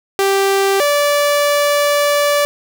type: tone pair in turn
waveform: sawtooth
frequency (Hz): 392 / 580.3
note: G4 / D5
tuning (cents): 0 / -21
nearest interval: perfect fifth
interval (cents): 679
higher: second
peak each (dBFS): -8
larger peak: neither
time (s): 0.19-0.8 / 0.8-2.45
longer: second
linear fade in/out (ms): 0
effects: none